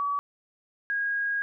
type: tone pair in turn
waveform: sine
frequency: 1140 / 1637.4 Hz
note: C#6 / G#6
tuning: +48 / -25 cents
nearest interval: tritone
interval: 627 cents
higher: second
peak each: -25 dBFS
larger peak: neither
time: 0-0.19 / 0.9-1.42 s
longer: second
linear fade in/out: 0 ms
effects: none